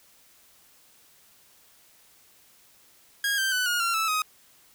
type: tone with pitch steps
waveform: sawtooth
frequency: 1635 / 1564.8 / 1497.6 / 1433.3 / 1371.7 / 1312.8 / 1256.4 Hz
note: G#6 / G6 / F#6 / F6 / F6 / E6 / D#6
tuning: -28 / -4 / +20 / +45 / -32 / -8 / +16 cents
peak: -20 dBFS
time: 3.24-4.22 s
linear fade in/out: 2 ms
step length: 140 ms
effects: white hiss -58 dBFS RMS until 4.74 s